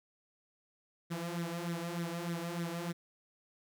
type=tone with flanger; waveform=sawtooth; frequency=170.4 Hz; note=F3; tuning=42 cents flat; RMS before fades=-38 dBFS; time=1.1-2.93 s; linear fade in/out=20 ms; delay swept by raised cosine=0.52 to 4.32 ms; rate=3.3 Hz; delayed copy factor=+0.7; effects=none